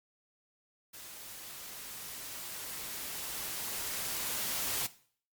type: noise with level ramp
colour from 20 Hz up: white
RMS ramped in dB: -48 to -33 dBFS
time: 0.93-4.87 s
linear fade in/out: 10 ms
effects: noise-tail reverb RT60 0.5 s tail -17 dB re dry + MP3 96 kbps